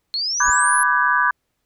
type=exponential sweep; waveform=sine; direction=up; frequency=4194 to 11175 Hz; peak=-20 dBFS; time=0.14-0.83 s; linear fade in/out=0 ms
type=noise with exponential growth; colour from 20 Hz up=brown; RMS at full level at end=-28 dBFS; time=0.33-0.5 s; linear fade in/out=0 ms; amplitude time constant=35 ms
type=chord; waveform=sine; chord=G# half-diminished seventh; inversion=first; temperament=equal with one note detuned; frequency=987.8 / 1174.7 / 1518.1 / 1661.2 Hz; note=B5 / D6 / F#6 / G#6; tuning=0 / 0 / +44 / 0 cents; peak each=-20 dBFS; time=0.4-1.31 s; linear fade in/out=5 ms
effects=pink hiss -73 dBFS RMS until 1.65 s